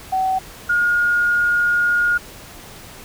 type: tone pair in turn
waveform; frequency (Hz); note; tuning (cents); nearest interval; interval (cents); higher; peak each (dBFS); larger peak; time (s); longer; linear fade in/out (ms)
sine; 757 / 1429; F#5 / F6; +39 / +39; major seventh; 1100; second; -16 / -14; second; 0.12-0.39 / 0.69-2.18; second; 10
effects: pink hiss -39 dBFS RMS until 3.04 s